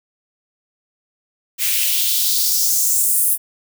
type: noise with high-pass filter sweep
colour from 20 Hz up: blue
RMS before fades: -17 dBFS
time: 1.58-3.38 s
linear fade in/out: 50 ms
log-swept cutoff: 2100 to 11000 Hz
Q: 2.5
effects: none